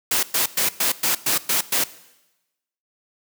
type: noise bursts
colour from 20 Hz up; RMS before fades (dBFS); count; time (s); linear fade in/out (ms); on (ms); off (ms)
white; -20; 8; 0.11-1.84; 5; 120; 110
effects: noise-tail reverb RT60 1.0 s tail -18 dB re dry + high-pass 150 Hz 12 dB/octave